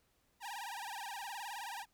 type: tone with vibrato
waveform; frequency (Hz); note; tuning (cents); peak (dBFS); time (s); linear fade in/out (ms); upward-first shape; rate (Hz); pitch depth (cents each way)
sawtooth; 869; A5; -22; -38; 0.4-1.86; 50; sine; 19; 190
effects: pink hiss -75 dBFS RMS until 1.93 s